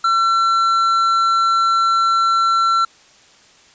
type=tone with tanh clipping; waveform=sine; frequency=1350 Hz; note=E6; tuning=41 cents sharp; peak=-14 dBFS; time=0.04-2.85 s; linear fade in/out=5 ms; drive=8 dB; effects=white hiss -49 dBFS RMS until 3.74 s + resampled to 16000 Hz